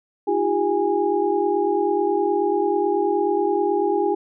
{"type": "tone cluster", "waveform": "sine", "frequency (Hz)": [315.6, 353.3, 402.6, 823], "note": ["D#4", "F4", "G4", "G#5"], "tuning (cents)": [25, 20, 46, -16], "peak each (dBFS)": [-27, -23, -21, -24], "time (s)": [0.27, 4.15], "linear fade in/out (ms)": 10, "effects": []}